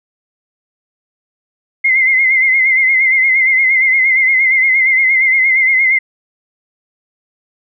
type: tone with vibrato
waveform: sine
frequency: 2091 Hz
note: C7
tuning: 2 cents flat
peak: -8 dBFS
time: 1.84-5.99 s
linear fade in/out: 10 ms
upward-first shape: sine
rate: 8.6 Hz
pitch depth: 55 cents each way
effects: none